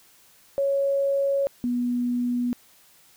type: tone pair in turn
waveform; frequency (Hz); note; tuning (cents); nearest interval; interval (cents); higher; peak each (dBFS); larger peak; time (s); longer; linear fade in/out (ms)
sine; 554.4 / 244; C#5 / B3; 0 / -21; octave + major second; 1421; first; -20 / -22; first; 0.58-1.47 / 1.64-2.53; neither; 0
effects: white hiss -56 dBFS RMS until 3.16 s